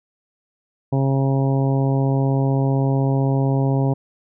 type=harmonic tone; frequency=135.7 Hz; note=C#3; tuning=36 cents flat; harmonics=1 / 2 / 3 / 4 / 5 / 6 / 7; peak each=-17 / -23 / -27 / -29 / -31 / -33 / -34 dBFS; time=0.92-3.94 s; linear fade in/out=10 ms; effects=none

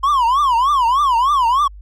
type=tone with vibrato; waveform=triangle; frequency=1043 Hz; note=C6; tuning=6 cents flat; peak=-10 dBFS; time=0.03-1.68 s; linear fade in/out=10 ms; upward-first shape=triangle; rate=3.3 Hz; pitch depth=260 cents each way; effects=added 50 Hz sine -34 dBFS peak until 1.81 s

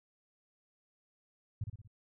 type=tone with echo; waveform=sine; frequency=105.5 Hz; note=G#2; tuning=28 cents sharp; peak=-32 dBFS; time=1.61-1.64 s; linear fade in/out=5 ms; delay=59 ms; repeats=4; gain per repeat=-5 dB; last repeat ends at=1.876 s; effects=none

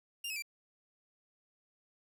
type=tone with pitch steps; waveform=sawtooth; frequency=2799 / 2567 / 2354 Hz; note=F7 / E7 / D7; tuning=+3 / -47 / +3 cents; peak=-34 dBFS; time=0.24-0.423 s; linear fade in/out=5 ms; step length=61 ms; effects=none

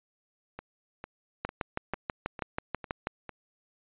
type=two click trains; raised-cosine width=0.5 ms; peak=-24 / -15 dBFS; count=7 / 11; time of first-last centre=0.59-3.293 / 1.45-3.071 s; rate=2.22 / 6.17 Hz; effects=resampled to 8000 Hz

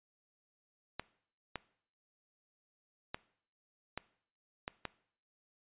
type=clicks; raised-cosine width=0.3 ms; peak=-21 dBFS; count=6; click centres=0.996 / 1.557 / 3.145 / 3.976 / 4.679 / 4.853 s; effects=noise-tail reverb RT60 0.6 s tail -20 dB re dry + resampled to 8000 Hz

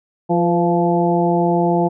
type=harmonic tone with a mistuned harmonic; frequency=173 Hz; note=F3; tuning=16 cents flat; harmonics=1 / 2 / 3 / 4 / 5; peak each=-18 / -18 / -23 / -20 / -22 dBFS; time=0.29-1.89 s; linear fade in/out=20 ms; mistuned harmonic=3; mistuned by=-43 cents; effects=none

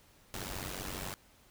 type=noise with amplitude modulation; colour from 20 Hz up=pink; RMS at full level=-37 dBFS; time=0.34-1.14 s; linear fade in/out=0 ms; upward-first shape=sine; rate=94.2 Hz; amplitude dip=80%; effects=pink hiss -63 dBFS RMS until 1.5 s

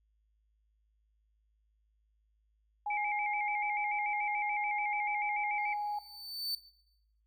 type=tone; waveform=sine; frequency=830.6 Hz; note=G#5; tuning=in tune; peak=-32 dBFS; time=2.86-5.99 s; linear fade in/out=5 ms
type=tone with vibrato; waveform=sine; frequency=2217 Hz; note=C#7; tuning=in tune; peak=-34 dBFS; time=2.9-5.74 s; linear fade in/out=5 ms; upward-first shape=square; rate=6.9 Hz; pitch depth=71 cents each way
type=tone with exponential growth; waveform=45% pulse; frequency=4536 Hz; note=C#8; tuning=39 cents sharp; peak=-30 dBFS; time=5.58-6.55 s; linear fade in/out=2 ms; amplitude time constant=210 ms
effects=noise-tail reverb RT60 0.8 s tail -17 dB re dry + added 53 Hz sine -70 dBFS peak until 7.26 s

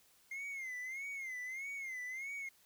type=tone with vibrato; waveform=triangle; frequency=2110 Hz; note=C7; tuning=14 cents sharp; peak=-39 dBFS; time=0.31-2.49 s; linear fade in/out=5 ms; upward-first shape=sine; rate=1.6 Hz; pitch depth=110 cents each way; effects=white hiss -68 dBFS RMS until 2.65 s

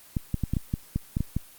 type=clicks; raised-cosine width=5 ms; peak=-13 dBFS; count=10; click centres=0.168 / 0.343 / 0.437 / 0.536 / 0.568 / 0.739 / 0.96 / 1.169 / 1.206 / 1.366 s; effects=white hiss -51 dBFS RMS until 1.58 s + Opus 24 kbps

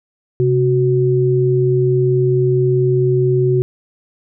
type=tone pair together; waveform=sine; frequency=131.5 / 370 Hz; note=C3 / F#4; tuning=+9 / 0 cents; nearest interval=octave + tritone; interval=1791 cents; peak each=-14 dBFS; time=0.4-3.62 s; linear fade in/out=0 ms; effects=none

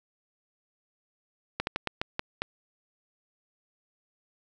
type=slowing click train; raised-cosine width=0.3 ms; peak=-12 dBFS; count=7; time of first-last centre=1.6-2.42 s; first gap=71 ms; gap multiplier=1.26; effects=none

